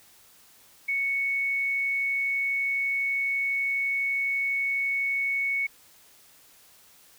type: tone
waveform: sine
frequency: 2217 Hz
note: C#7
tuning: in tune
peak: -24 dBFS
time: 0.88-5.67 s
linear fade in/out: 10 ms
effects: white hiss -56 dBFS RMS until 7.18 s